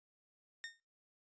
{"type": "tone with exponential decay", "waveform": "sawtooth", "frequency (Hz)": 1834, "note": "A#6", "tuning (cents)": -29, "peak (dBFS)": -36, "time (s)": [0.64, 0.8], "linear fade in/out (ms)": 0, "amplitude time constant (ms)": 34, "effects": ["noise-tail reverb RT60 0.3 s tail -24 dB re dry", "resampled to 16000 Hz"]}